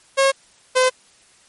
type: tone pair in turn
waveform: sawtooth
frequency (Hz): 543 / 512.5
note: C#5 / C5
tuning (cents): -36 / -36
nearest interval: minor second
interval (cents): 100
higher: first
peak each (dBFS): -9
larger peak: neither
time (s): 0.17-0.32 / 0.75-0.9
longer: neither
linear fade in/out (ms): 20
effects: white hiss -53 dBFS RMS until 1.48 s + MP3 48 kbps